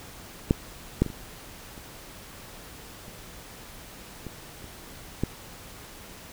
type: clicks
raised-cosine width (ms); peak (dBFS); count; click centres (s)
3; -6 / -6 / -20 / -25 / -30 / -30 / -23 / -30 / -11; 9; 0.509 / 1.02 / 1.063 / 1.102 / 1.778 / 3.082 / 4.267 / 4.643 / 5.236
effects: pink hiss -45 dBFS RMS until 6.32 s